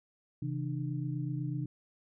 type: tone cluster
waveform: sine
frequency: 134.2 / 162.3 / 300 Hz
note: C3 / E3 / D4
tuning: +44 / -27 / +37 cents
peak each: -34 / -38 / -40 dBFS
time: 0.42-1.66 s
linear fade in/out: 5 ms
effects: none